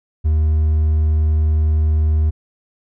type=tone with hard clipping; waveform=triangle; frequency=77.6 Hz; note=D#2; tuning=4 cents flat; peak=-13 dBFS; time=0.24-2.31 s; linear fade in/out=20 ms; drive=5 dB; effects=none